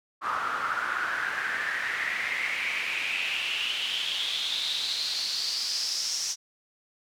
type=noise with band-pass filter sweep; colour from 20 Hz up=pink; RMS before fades=-30 dBFS; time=0.21-6.36 s; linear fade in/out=50 ms; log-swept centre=1200 to 5800 Hz; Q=6.1; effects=none